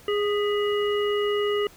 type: harmonic tone with a mistuned harmonic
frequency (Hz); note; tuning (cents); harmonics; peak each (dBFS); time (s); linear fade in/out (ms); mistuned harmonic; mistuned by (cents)
413.3; G#4; -8; 1 / 3 / 5 / 7; -22 / -32 / -35 / -33; 0.08-1.67; 2; 5; -67
effects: pink hiss -51 dBFS RMS until 1.76 s